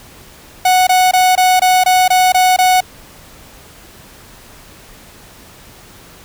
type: tone bursts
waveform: 45% pulse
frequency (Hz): 738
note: F#5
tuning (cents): -5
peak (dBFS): -8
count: 9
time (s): 0.65-2.806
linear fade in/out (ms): 5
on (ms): 220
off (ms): 22
effects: pink hiss -40 dBFS RMS until 6.24 s